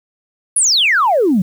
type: exponential sweep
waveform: sine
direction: down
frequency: 10830 to 170 Hz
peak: -9 dBFS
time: 0.56-1.42 s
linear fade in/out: 5 ms
effects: tanh soft clip ceiling -5 dBFS + 7-bit